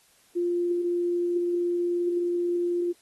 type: tone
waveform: sine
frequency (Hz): 349.2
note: F4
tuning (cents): 0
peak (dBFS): -23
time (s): 0.35-2.93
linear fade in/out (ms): 20
effects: white hiss -61 dBFS RMS until 3.01 s + AAC 32 kbps